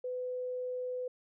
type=tone; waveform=sine; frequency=502 Hz; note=B4; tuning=28 cents sharp; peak=-34 dBFS; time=0.04-1.08 s; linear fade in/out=5 ms; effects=none